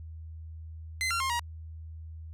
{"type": "tone with pitch steps", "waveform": "sawtooth", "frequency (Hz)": [2057, 1374, 1064, 951], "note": ["C7", "F6", "C6", "A#5"], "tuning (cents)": [-30, -29, 29, 34], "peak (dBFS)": -24, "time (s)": [1.01, 1.394], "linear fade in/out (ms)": 0, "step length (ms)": 96, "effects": ["added 80 Hz sine -40 dBFS peak until 2.33 s", "low-pass 12000 Hz 12 dB/octave"]}